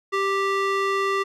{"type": "tone with band-pass filter", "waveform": "square", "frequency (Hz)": 392, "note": "G4", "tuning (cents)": 0, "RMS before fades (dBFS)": -23, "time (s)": [0.12, 1.24], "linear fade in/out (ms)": 20, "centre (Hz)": 1400, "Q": 0.91, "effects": []}